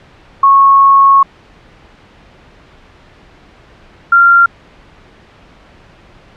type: tone pair in turn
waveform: sine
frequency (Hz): 1099 / 1384.7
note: C#6 / F6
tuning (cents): -15 / -15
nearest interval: major third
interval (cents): 400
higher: second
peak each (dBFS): -3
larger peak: neither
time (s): 0.43-1.23 / 4.12-4.46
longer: first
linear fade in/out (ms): 5
effects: pink hiss -42 dBFS RMS until 6.36 s + low-pass 3000 Hz 12 dB/octave